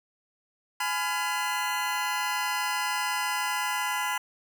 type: chord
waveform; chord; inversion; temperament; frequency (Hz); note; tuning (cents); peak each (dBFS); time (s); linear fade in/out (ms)
25% pulse; F diminished; first; just; 838.1 / 1005.8 / 1396.9; Ab5 / Cb6 / F6; +16 / +31 / 0; -28 / -26 / -30; 0.8-4.18; 5
effects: none